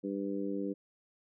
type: harmonic tone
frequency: 98.9 Hz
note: G2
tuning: 16 cents sharp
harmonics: 2 / 3 / 4 / 5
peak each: -38 / -36 / -40 / -41 dBFS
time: 0.03-0.74 s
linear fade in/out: 20 ms
effects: none